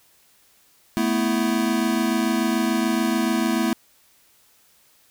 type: chord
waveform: square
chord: A suspended second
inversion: none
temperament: equal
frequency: 220 / 246.9 / 329.6 Hz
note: A3 / B3 / E4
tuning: 0 / 0 / 0 cents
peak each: -24 / -25 / -25 dBFS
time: 0.97-3.73 s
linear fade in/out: 0 ms
effects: white hiss -58 dBFS RMS until 5.1 s